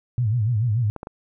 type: tone with vibrato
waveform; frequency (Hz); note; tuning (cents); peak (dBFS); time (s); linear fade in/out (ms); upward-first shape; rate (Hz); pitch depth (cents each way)
sine; 113.4; A#2; -47; -18; 0.18-0.9; 0; sine; 6.9; 170
type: clicks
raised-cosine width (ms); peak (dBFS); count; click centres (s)
1; -19; 3; 0.963 / 1.031 / 1.071
effects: none